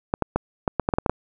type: clicks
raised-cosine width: 1 ms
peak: -6 dBFS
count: 10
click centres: 0.139 / 0.223 / 0.36 / 0.678 / 0.797 / 0.889 / 0.938 / 0.985 / 1.062 / 1.096 s
effects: none